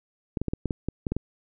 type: clicks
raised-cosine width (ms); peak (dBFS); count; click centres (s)
3; -14; 10; 0.372 / 0.416 / 0.483 / 0.535 / 0.657 / 0.708 / 0.886 / 1.068 / 1.12 / 1.166
effects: none